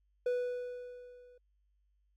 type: tone with level ramp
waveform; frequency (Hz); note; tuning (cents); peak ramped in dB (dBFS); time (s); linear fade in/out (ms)
triangle; 493.2; B4; -2; -26 to -55; 0.26-1.38; 5
effects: added 50 Hz sine -70 dBFS peak until 2.16 s + AAC 64 kbps